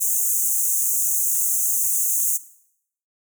pink high-pass noise, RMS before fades -21 dBFS, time 0-2.38 s, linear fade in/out 20 ms, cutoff 6300 Hz, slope 96 dB/octave, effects noise-tail reverb RT60 0.7 s tail -17 dB re dry

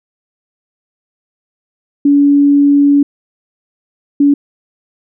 sine tone bursts at uneven times, 284.9 Hz, C#4, 48 cents sharp, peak -5 dBFS, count 2, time 2.05-3.03 / 4.2-4.34 s, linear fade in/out 5 ms, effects none

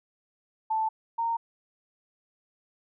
sine tone pair in turn, 880 / 922.4 Hz, A5 / A#5, 0 / -19 cents, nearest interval minor second, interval 81 cents, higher second, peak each -24 / -25 dBFS, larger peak first, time 0.7-0.89 / 1.18-1.37 s, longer neither, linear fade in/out 10 ms, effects none

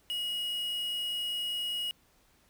triangle tone with quantisation, 2895 Hz, F#7, 38 cents flat, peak -30 dBFS, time 0.1-1.91 s, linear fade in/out 0 ms, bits 7, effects pink hiss -66 dBFS RMS until 2.49 s

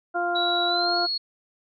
harmonic tone, 349.2 Hz, F4, in tune, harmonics 1 / 2 / 3 / 4, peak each -30 / -25 / -37 / -28 dBFS, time 0.14-1.07 s, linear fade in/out 20 ms
sine tone with pitch glide, 3905 to 4333 Hz, B7 to C#8, -20 to -40 cents, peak -24 dBFS, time 0.35-1.18 s, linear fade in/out 10 ms, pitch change +180 cents, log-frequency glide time 0.67-0.96 s
effects none

